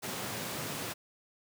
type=high-pass noise; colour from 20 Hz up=pink; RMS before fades=-38 dBFS; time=0.02-0.94 s; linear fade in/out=20 ms; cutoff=110 Hz; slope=24 dB/octave; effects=none